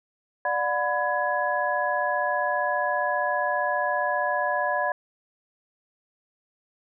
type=tone cluster; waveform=sine; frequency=590 / 725 / 998 / 1678 Hz; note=D5 / F#5 / B5 / G#6; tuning=+8 / -35 / +18 / +17 cents; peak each=-28 dBFS; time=0.45-4.92 s; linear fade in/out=2 ms; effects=none